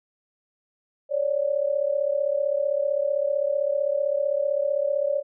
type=tone pair together; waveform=sine; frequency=551.7 / 587.3 Hz; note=C#5 / D5; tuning=-8 / 0 cents; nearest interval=minor second; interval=108 cents; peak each=-24 dBFS; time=1.09-5.23 s; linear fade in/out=50 ms; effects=none